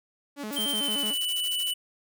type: tone with vibrato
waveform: sawtooth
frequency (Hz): 246.9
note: B3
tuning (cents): 0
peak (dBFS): -29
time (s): 0.36-1.15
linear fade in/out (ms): 50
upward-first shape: square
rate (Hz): 6.7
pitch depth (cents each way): 250
type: noise bursts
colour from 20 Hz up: blue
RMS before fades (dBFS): -37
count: 16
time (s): 0.52-1.714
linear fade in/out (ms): 10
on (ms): 54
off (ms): 22
type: tone with pitch glide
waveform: square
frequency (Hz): 3136 to 2972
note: G7 to F#7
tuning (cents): 0 to +7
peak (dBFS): -27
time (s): 0.56-1.74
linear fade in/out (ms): 10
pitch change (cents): -93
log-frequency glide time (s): 0.71-1.07
effects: none